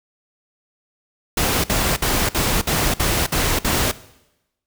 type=noise bursts; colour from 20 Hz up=pink; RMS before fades=-19 dBFS; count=8; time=1.37-3.915 s; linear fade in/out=5 ms; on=270 ms; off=55 ms; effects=noise-tail reverb RT60 0.9 s tail -18 dB re dry